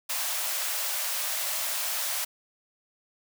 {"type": "high-pass noise", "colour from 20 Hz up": "white", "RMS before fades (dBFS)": -30, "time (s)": [0.09, 2.25], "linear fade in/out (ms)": 10, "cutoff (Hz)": 540, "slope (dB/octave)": 96, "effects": []}